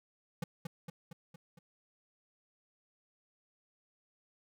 square tone with echo, 167.4 Hz, E3, 27 cents sharp, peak -34 dBFS, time 0.42-0.44 s, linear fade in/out 5 ms, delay 230 ms, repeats 5, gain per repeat -4 dB, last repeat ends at 1.59 s, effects none

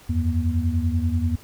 sine tone cluster, 82.7 / 93 / 239.6 Hz, E2 / F#2 / A#3, +6 / +9 / +48 cents, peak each -22 / -24 / -26 dBFS, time 0.09-1.36 s, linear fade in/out 10 ms, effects pink hiss -49 dBFS RMS until 1.43 s

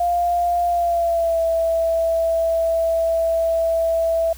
sine tone with pitch glide, 698.5 to 659.7 Hz, F5 to E5, 0 to +1 cents, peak -16 dBFS, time 0-4.33 s, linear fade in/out 5 ms, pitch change -99 cents, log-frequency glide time 0.68-1.4 s, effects added 60 Hz sine -37 dBFS peak until 4.37 s + white hiss -44 dBFS RMS until 4.37 s

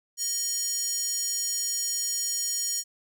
square tone with high-pass filter, 622.3 Hz, D#5, in tune, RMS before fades -29 dBFS, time 0.17-2.84 s, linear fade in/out 50 ms, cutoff 6400 Hz, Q 5.1, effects none

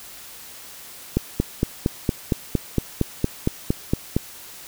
click train, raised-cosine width 3 ms, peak -5 dBFS, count 14, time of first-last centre 1.17-4.165 s, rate 4.34 Hz, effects white hiss -41 dBFS RMS until 4.67 s

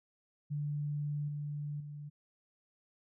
sine tone with level steps, 146.83 Hz, D3, in tune, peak -33 / -36 / -42 dBFS, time 0.5-2.1 s, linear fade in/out 20 ms, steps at 1.28 / 1.8 s, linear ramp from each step 5 ms, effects none

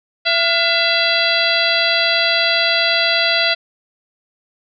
harmonic tone with a mistuned harmonic, 671 Hz, E5, 31 cents sharp, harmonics 1 / 2 / 3 / 4 / 5 / 6 / 7, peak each -21 / -21 / -21 / -21 / -21 / -21 / -21 dBFS, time 0.25-3.55 s, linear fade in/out 20 ms, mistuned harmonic 2, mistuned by +100 cents, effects none

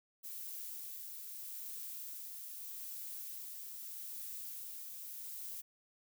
violet noise with tremolo, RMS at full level -45 dBFS, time 0.23-5.62 s, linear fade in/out 20 ms, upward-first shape sine, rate 0.8 Hz, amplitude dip 25%, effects none

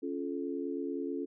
sine chord, Db augmented, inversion none, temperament just, 277.2 / 346.5 / 433.1 Hz, Db4 / F4 / A4, 0 / -14 / -27 cents, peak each -36 / -38 / -39 dBFS, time 0.02-1.26 s, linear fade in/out 20 ms, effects none

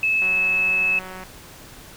sine tone, 2600 Hz, E7, 24 cents flat, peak -17 dBFS, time 0.03-0.99 s, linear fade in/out 2 ms
click train, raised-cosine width 0.5 ms, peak -22 dBFS, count 190, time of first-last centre 0.22-1.236 s, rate 186 Hz
effects pink hiss -43 dBFS RMS until 1.96 s

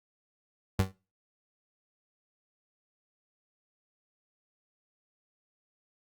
30% pulse tone with exponential decay, 95 Hz, F#2, 46 cents sharp, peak -18 dBFS, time 0.79-0.92 s, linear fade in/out 5 ms, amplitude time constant 28 ms, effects noise-tail reverb RT60 0.3 s tail -20 dB re dry + Opus 48 kbps

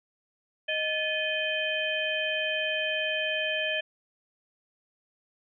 harmonic tone with a mistuned harmonic, 622.3 Hz, D#5, in tune, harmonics 1 / 3 / 4 / 5, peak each -32 / -32 / -32 / -32 dBFS, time 0.68-3.81 s, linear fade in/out 10 ms, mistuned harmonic 3, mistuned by -130 cents, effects none

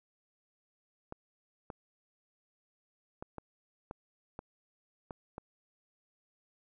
clicks, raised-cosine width 1 ms, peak -27 dBFS, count 8, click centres 1.124 / 1.702 / 3.225 / 3.383 / 3.911 / 4.391 / 5.108 / 5.381 s, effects none

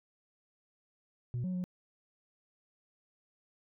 sine tone with pitch steps, 121.9 / 183.6 / 181 Hz, B2 / F#3 / F#3, -22 / -13 / -38 cents, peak -30 dBFS, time 1.34-1.64 s, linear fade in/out 0 ms, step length 100 ms, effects tanh soft clip ceiling -31 dBFS

